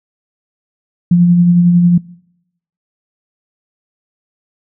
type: tone with tremolo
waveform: sine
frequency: 174.61 Hz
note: F3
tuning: in tune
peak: -4 dBFS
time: 1.11-1.98 s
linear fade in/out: 5 ms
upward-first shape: sine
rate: 11 Hz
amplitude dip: 30%
effects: noise-tail reverb RT60 0.8 s tail -23 dB re dry